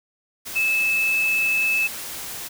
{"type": "tone in noise", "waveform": "sine", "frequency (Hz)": 2611, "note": "E7", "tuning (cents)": -17, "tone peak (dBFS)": -18, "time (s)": [0.55, 1.88], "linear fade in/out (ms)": 20, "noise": "white", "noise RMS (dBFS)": -33, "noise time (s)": [0.45, 2.49], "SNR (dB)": 12, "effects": []}